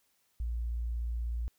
sine tone, 58.27 Hz, A#1, in tune, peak -31 dBFS, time 0.4-1.48 s, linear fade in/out 0 ms, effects white hiss -73 dBFS RMS until 1.58 s

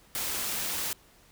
white noise, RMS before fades -32 dBFS, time 0.15-0.93 s, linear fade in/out 0 ms, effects pink hiss -59 dBFS RMS until 1.31 s

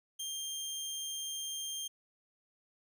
20% pulse tone, 3188 Hz, G7, 28 cents sharp, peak -32 dBFS, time 0.19-1.88 s, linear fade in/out 10 ms, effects none

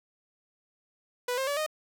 sawtooth tone with pitch steps, 493.1 / 531.6 / 573 / 617.7 Hz, B4 / C5 / D5 / D#5, -3 / +27 / -43 / -13 cents, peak -24 dBFS, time 1.28-1.664 s, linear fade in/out 5 ms, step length 96 ms, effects none

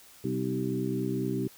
harmonic tone with a mistuned harmonic, 64.4 Hz, C2, 27 cents flat, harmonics 2 / 3 / 4 / 5 / 6, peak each -34 / -34 / -34 / -34 / -34 dBFS, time 0.24-1.48 s, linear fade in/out 5 ms, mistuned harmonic 5, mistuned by -26 cents, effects white hiss -54 dBFS RMS until 1.57 s

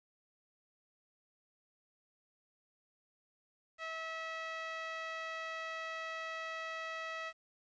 sawtooth tone with band-pass filter, 648 Hz, E5, 30 cents flat, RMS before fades -42 dBFS, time 3.78-7.33 s, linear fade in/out 50 ms, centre 1900 Hz, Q 1.5, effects resampled to 16000 Hz + 11-bit

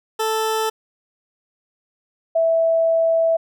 20% pulse / sine tone pair in turn, 440 / 657 Hz, A4 / E5, 0 / -6 cents, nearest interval perfect fifth, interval 694 cents, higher second, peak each -14 dBFS, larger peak neither, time 0.19-0.7 / 2.35-3.37 s, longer second, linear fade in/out 10 ms, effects none

